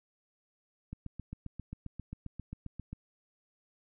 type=click train; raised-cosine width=5 ms; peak=-28 dBFS; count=16; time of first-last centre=0.93-2.93 s; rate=7.5 Hz; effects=none

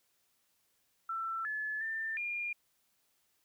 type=tone with pitch steps; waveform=sine; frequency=1337 / 1721 / 1788 / 2411 Hz; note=E6 / A6 / A6 / D7; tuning=+24 / -39 / +27 / +45 cents; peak=-34 dBFS; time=1.09-2.53 s; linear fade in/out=5 ms; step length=360 ms; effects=white hiss -75 dBFS RMS until 3.44 s

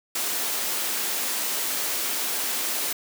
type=high-pass noise; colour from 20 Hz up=white; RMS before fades=-27 dBFS; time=0.15-2.93 s; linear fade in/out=5 ms; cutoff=220 Hz; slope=24 dB/octave; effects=none

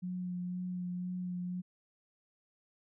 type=tone with vibrato; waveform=sine; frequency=180 Hz; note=F#3; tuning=47 cents flat; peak=-35 dBFS; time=0.02-1.62 s; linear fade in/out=20 ms; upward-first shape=sine; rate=2 Hz; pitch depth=16 cents each way; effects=none

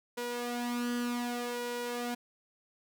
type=tone with flanger; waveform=sawtooth; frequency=241.7 Hz; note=B3; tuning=37 cents flat; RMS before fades=-35 dBFS; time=0.17-2.15 s; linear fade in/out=10 ms; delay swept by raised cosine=2 to 3.5 ms; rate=0.65 Hz; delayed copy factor=+0.65; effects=none

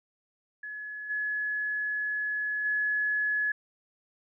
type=tone with level steps; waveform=sine; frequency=1699 Hz; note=G#6; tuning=39 cents sharp; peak=-36 / -28 / -25 dBFS; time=0.63-3.52 s; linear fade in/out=5 ms; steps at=1.09 / 2.64 s; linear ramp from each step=20 ms; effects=none

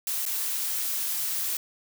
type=noise with dropouts; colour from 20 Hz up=blue; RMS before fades=-29 dBFS; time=0.07-1.57 s; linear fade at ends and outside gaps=2 ms; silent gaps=0.254-0.262 s; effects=none

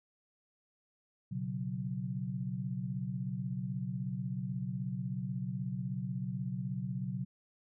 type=chord; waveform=sine; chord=B suspended second; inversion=none; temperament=equal with one note detuned; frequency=122.33 / 138.59 / 185 Hz; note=B2 / C#3 / F#3; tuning=-16 / 0 / 0 cents; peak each=-39 / -39 / -38 dBFS; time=1.31-7.25 s; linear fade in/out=10 ms; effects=none

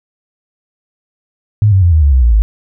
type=tone with pitch steps; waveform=sine; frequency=105.5 / 95.63 / 86.69 / 78.58 / 71.23 / 64.57 / 58.53 / 53.06 Hz; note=G#2 / G2 / F2 / D#2 / C#2 / C2 / A#1 / G#1; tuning=+28 / -42 / -12 / +18 / +48 / -22 / +8 / +38 cents; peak=-5 dBFS; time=1.62-2.42 s; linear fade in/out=0 ms; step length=100 ms; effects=none

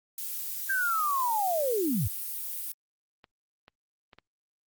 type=noise; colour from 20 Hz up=violet; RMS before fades=-35 dBFS; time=0.18-2.72 s; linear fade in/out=2 ms
type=linear sweep; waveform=sine; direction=down; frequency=1604 to 78.9 Hz; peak=-25 dBFS; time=0.69-2.08 s; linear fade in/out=10 ms
type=clicks; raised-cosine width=0.3 ms; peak=-34 dBFS; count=4; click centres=3.242 / 3.681 / 4.132 / 4.186 s
effects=Opus 48 kbps

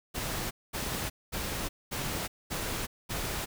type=noise bursts; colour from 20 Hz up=pink; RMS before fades=-34 dBFS; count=6; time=0.14-3.46 s; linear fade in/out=20 ms; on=370 ms; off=220 ms; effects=none

